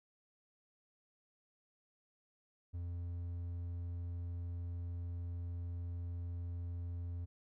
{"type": "tone", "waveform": "triangle", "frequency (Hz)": 86.7, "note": "F2", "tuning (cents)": -12, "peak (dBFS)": -37, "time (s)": [2.73, 7.26], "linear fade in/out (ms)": 20, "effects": []}